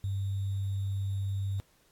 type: tone with sample-and-hold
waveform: sine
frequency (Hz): 98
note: G2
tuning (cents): 0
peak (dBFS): -29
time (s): 0.04-1.6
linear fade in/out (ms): 0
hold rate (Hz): 3675
effects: pink hiss -66 dBFS RMS until 1.91 s + AAC 64 kbps